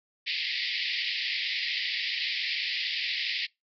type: band-pass noise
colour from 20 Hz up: pink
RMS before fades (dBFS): -31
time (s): 0.26-3.47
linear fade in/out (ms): 20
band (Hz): 1900 to 5000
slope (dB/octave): 96
effects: noise-tail reverb RT60 0.2 s tail -25 dB re dry